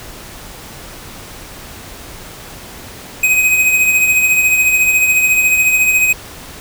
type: tone with tremolo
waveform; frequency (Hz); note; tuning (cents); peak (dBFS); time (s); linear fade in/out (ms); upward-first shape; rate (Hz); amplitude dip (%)
square; 2517; D#7; +19; -8; 3.23-6.13; 5; triangle; 14; 50
effects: pink hiss -33 dBFS RMS until 6.6 s

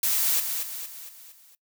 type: noise with echo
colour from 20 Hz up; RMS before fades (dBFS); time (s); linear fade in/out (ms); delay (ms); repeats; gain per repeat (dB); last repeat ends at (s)
blue; -24; 0.03-0.4; 2; 230; 5; -6; 1.55
effects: noise-tail reverb RT60 0.1 s tail -20 dB re dry

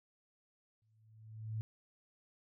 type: tone with exponential growth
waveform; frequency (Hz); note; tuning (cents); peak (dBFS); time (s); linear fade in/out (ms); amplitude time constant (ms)
sine; 109.7; A2; -5; -34; 0.82-1.61; 0; 170
effects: none

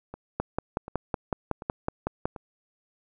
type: two click trains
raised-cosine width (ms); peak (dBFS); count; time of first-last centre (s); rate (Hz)
1; -24 / -12; 4 / 11; 0.14-2.362 / 0.4-2.255; 1.35 / 5.39
effects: none

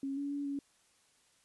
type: tone with pitch steps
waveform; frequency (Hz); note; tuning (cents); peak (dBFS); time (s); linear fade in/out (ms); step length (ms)
sine; 273.5 / 283.2 / 285.1 / 280.7; C#4 / C#4 / C#4 / C#4; -23 / +37 / +49 / +22; -34; 0.03-0.59; 2; 140
effects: white hiss -69 dBFS RMS until 1.44 s + resampled to 24000 Hz

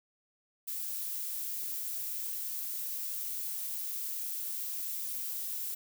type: noise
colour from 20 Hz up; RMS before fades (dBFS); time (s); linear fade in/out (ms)
violet; -37; 0.67-5.75; 10
effects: none

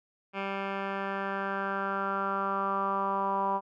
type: tone with low-pass filter sweep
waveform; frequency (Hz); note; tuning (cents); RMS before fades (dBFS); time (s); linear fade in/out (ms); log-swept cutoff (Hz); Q
10% pulse; 196; G3; 0; -31; 0.33-3.61; 50; 2200 to 970; 5.3
effects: none

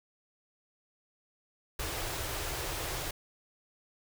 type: band-stop noise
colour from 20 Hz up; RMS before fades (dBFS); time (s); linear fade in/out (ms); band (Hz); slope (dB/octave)
pink; -36; 1.79-3.11; 5; 150 to 300; 48
effects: none

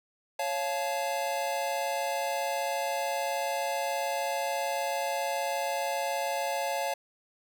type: chord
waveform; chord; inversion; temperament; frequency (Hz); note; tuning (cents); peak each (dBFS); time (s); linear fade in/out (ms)
square; Db augmented; none; just; 554.4 / 693 / 866.2; Db5 / F5 / A5; 0 / -14 / -27; -34; 0.39-6.94; 5
effects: none

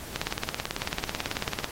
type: two click trains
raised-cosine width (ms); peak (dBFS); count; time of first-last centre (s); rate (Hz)
0.2; -24 / -10; 8 / 28; 0.13-1.391 / 0.16-1.644; 5.55 / 18.2
effects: pink hiss -41 dBFS RMS until 1.71 s + AAC 48 kbps

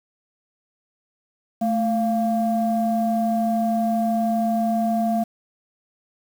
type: tone pair together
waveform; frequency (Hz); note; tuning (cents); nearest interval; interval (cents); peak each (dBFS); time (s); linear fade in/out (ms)
sine; 220.1 / 693; A3 / F5; +1 / -14; octave + minor sixth; 1985; -20 / -21; 1.61-5.24; 10
effects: tanh soft clip ceiling -12 dBFS + 7-bit

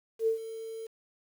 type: tone with ADSR envelope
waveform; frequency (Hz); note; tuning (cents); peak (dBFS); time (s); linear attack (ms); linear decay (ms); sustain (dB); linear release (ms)
sine; 448.4; A4; +33; -22; 0.19-0.87; 80; 110; -15; 8
effects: 9-bit

